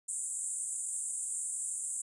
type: band-pass noise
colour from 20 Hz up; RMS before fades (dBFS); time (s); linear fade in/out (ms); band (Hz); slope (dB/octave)
white; -37; 0.08-2.02; 10; 7300 to 9600; 96
effects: resampled to 24000 Hz